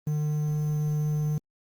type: tone with quantisation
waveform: triangle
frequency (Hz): 150.7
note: D3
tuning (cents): +45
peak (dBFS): -22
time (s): 0.07-1.38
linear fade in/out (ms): 2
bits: 8
effects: Opus 24 kbps